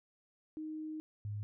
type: tone pair in turn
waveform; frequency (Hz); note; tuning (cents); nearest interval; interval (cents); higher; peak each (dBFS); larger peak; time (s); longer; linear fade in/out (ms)
sine; 311.1 / 103.82; D#4 / G#2; 0 / 0; octave + perfect fifth; 1900; first; -39 / -37; second; 0.57-1 / 1.25-1.43; first; 0
effects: none